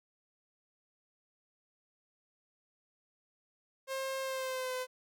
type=tone with pitch glide; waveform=sawtooth; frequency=533 to 509.2 Hz; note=C5 to C5; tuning=+32 to -47 cents; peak=-31 dBFS; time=3.87-4.87 s; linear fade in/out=50 ms; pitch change=-79 cents; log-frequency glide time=4.21-4.74 s; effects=none